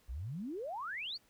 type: exponential sweep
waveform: sine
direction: up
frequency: 52.8 to 4800 Hz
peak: -38 dBFS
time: 0.08-1.18 s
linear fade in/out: 20 ms
effects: pink hiss -69 dBFS RMS until 1.29 s